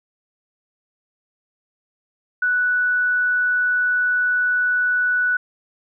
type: tone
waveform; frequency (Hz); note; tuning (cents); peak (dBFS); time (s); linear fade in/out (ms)
sine; 1480; F#6; 0; -16; 2.42-5.37; 5
effects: none